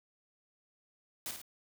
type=noise with echo; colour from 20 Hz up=white; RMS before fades=-39 dBFS; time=1.26-1.31 s; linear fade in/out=0 ms; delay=53 ms; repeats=2; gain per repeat=-5 dB; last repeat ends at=1.416 s; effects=none